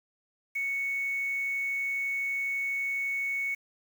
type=tone with quantisation; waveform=sine; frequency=2217 Hz; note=C#7; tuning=in tune; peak=-28 dBFS; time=0.55-3.55 s; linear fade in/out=10 ms; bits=8; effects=none